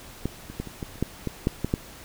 clicks, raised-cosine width 3 ms, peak -13 / -25 / -16 / -24 / -18 / -30 / -10 / -14 / -8 / -12 / -9 dBFS, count 11, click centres 0.256 / 0.5 / 0.6 / 0.673 / 0.828 / 0.957 / 1.026 / 1.273 / 1.471 / 1.646 / 1.739 s, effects pink hiss -45 dBFS RMS until 2.04 s

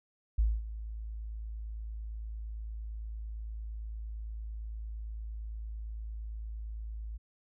sine tone with ADSR envelope, 54.4 Hz, A1, 19 cents flat, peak -22 dBFS, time 0.38-7.18 s, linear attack 9 ms, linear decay 230 ms, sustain -15 dB, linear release 17 ms, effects none

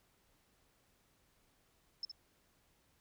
sine tone with echo, 5274 Hz, E8, in tune, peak -37 dBFS, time 2.03-2.05 s, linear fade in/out 2 ms, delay 65 ms, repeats 1, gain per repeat -7 dB, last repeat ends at 2.115 s, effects pink hiss -73 dBFS RMS until 3 s

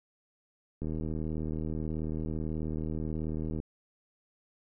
click train, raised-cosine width 3 ms, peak -23 dBFS, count 219, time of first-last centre 0.82-3.601 s, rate 78.4 Hz, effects none

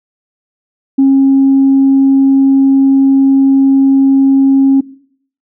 sine tone, 271.1 Hz, C#4, 38 cents flat, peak -3 dBFS, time 0.98-4.81 s, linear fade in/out 10 ms, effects noise-tail reverb RT60 0.6 s tail -20 dB re dry + tanh soft clip ceiling -1 dBFS

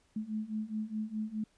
sine beating tone pair, 213.2 / 218 Hz, G#3 / A3, +46 / -16 cents, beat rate 4.8 Hz, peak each -38 / -36 dBFS, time 0.16-1.44 s, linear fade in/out 5 ms, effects pink hiss -70 dBFS RMS until 1.57 s + resampled to 22050 Hz

